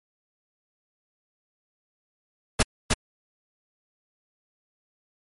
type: noise with echo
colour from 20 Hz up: pink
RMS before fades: -18 dBFS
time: 2.59-2.63 s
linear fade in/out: 10 ms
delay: 310 ms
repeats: 1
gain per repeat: -2 dB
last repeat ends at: 2.94 s
effects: MP3 48 kbps